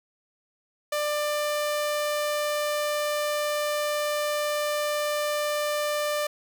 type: tone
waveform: sawtooth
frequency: 594 Hz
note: D5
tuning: 20 cents sharp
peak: -21 dBFS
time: 0.92-6.27 s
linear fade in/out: 5 ms
effects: none